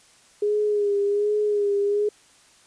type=tone with vibrato; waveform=sine; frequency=411.8 Hz; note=G#4; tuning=15 cents flat; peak=-19 dBFS; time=0.42-2.09 s; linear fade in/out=5 ms; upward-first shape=sine; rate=1.3 Hz; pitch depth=39 cents each way; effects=white hiss -55 dBFS RMS until 2.66 s + resampled to 22050 Hz